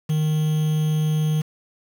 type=tone with quantisation; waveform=triangle; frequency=154.5 Hz; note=D#3; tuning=12 cents flat; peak=-16 dBFS; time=0.09-1.42 s; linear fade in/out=10 ms; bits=6; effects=none